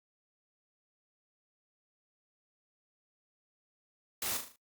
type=noise with echo; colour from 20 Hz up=white; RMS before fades=-35 dBFS; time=4.22-4.37 s; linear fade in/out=2 ms; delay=38 ms; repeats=5; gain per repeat=-6 dB; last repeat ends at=4.56 s; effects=noise-tail reverb RT60 0.1 s tail -20 dB re dry + Opus 48 kbps